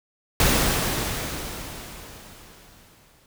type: noise with exponential decay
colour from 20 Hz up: pink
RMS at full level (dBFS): -18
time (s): 0.4-3.26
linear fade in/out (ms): 1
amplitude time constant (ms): 620
effects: none